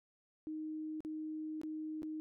sine tone with dropouts, 311.1 Hz, D#4, in tune, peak -39 dBFS, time 0.47-2.2 s, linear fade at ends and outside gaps 0 ms, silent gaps 1.005-1.049 / 1.615-1.634 / 2.021-2.031 s, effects none

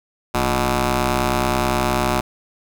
10% pulse ring-modulated tone, 129.6 Hz, C3, 16 cents flat, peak -6 dBFS, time 0.34-2.21 s, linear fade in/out 10 ms, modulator 484 Hz, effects none

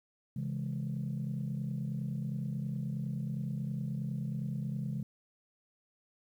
sine chord, C# minor, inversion none, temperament equal with one note detuned, 135.27 / 164.81 / 207.7 Hz, C#3 / E3 / G#3, -42 / 0 / 0 cents, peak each -35 / -38 / -38 dBFS, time 0.36-5.03 s, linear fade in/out 5 ms, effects tanh soft clip ceiling -27 dBFS + 11-bit

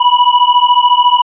square beating tone pair, 974 / 988 Hz, B5 / B5, -24 / 0 cents, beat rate 14 Hz, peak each -10 dBFS, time 0-1.22 s, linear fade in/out 10 ms, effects resampled to 8000 Hz

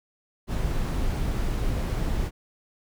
brown noise, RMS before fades -26 dBFS, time 0.47-2.31 s, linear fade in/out 50 ms, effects none

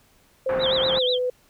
sine tone with pitch glide, 523.3 to 500.2 Hz, C5 to B4, 0 to +22 cents, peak -21 dBFS, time 0.46-1.3 s, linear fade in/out 5 ms, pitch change -78 cents, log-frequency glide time 0.98-1.04 s
white low-pass noise, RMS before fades -31 dBFS, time 0.49-0.99 s, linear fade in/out 2 ms, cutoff 1600 Hz, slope 24 dB/octave
sine tone with vibrato, 3520 Hz, A7, in tune, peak -22 dBFS, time 0.59-1.19 s, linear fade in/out 50 ms, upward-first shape sine, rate 8.2 Hz, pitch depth 210 cents each way
effects pink hiss -59 dBFS RMS until 1.49 s

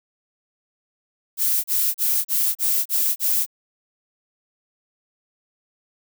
violet noise bursts, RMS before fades -20 dBFS, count 7, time 1.37-3.464 s, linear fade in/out 50 ms, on 270 ms, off 34 ms, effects none

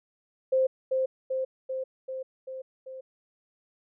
sine tone with echo, 523.3 Hz, C5, in tune, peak -20 dBFS, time 0.52-0.67 s, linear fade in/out 10 ms, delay 390 ms, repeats 6, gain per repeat -3 dB, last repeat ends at 3.01 s, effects none

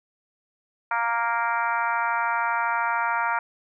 harmonic tone, 233.1 Hz, A#3, in tune, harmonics 3 / 4 / 5 / 6 / 7 / 8 / 9 / 10, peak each -32 / -25 / -32 / -27 / -35 / -36 / -40 / -36 dBFS, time 0.91-3.39 s, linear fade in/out 2 ms, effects none

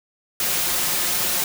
white noise with comb filter, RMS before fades -22 dBFS, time 0.4-1.44 s, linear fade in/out 2 ms, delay 5.6 ms, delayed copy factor +0.6, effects none

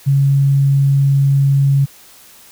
sine tone, 138.59 Hz, C#3, in tune, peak -9 dBFS, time 0.06-1.86 s, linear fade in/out 20 ms, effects white hiss -43 dBFS RMS until 2.51 s

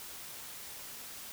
silence, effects white hiss -46 dBFS RMS until 1.32 s

